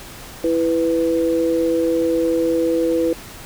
sine tone pair together, 331.1 / 495.6 Hz, E4 / B4, +8 / +6 cents, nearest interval perfect fifth, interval 698 cents, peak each -18 dBFS, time 0.44-3.13 s, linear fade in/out 2 ms, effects pink hiss -37 dBFS RMS until 3.45 s

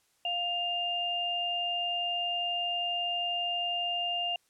sine tone pair together, 702.3 / 2805 Hz, F5 / F7, +10 / +7 cents, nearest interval 2 octaves, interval 2397 cents, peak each -34 / -30 dBFS, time 0.25-4.36 s, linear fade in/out 2 ms, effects white hiss -70 dBFS RMS until 4.49 s + low-pass 11000 Hz 12 dB/octave

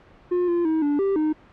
triangle tone with pitch steps, 356.3 / 345.7 / 318.1 / 290.3 / 392.2 / 308.8 Hz, F4 / F4 / D#4 / D4 / G4 / D#4, +35 / -18 / +38 / -20 / +1 / -13 cents, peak -17 dBFS, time 0.31-1.33 s, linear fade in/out 10 ms, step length 170 ms, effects pink hiss -51 dBFS RMS until 1.52 s + low-pass 2000 Hz 12 dB/octave

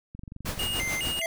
click train, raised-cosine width 5 ms, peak -28 dBFS, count 18, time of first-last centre 0.15-0.876 s, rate 23.4 Hz
pink noise with tremolo, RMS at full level -32 dBFS, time 0.45-1.2 s, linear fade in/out 10 ms, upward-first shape sine, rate 6.8 Hz, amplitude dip 65%
square tone with vibrato, 2441 Hz, D#7, 34 cents flat, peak -29 dBFS, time 0.59-1.26 s, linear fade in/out 5 ms, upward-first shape square, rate 2.4 Hz, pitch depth 270 cents each way
square tone with exponential growth, 659 Hz, E5, 1 cent flat, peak -26 dBFS, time 1.11-1.26 s, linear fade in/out 1 ms, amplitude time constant 31 ms
effects none

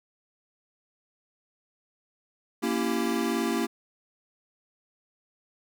square chord, A# diminished seventh, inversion none, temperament equal with one note detuned, 233.1 / 277.2 / 334.4 / 392 Hz, A#3 / C#4 / E4 / G4, 0 / 0 / +25 / 0 cents, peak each -30 / -33 / -31 / -33 dBFS, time 2.62-3.67 s, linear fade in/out 20 ms, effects none

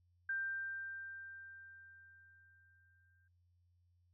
sine tone with exponential decay, 1575 Hz, G6, 8 cents sharp, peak -35 dBFS, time 0.29-3.28 s, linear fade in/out 5 ms, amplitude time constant 650 ms, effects noise-tail reverb RT60 0.3 s tail -22 dB re dry + added 88 Hz sine -70 dBFS peak until 4.13 s

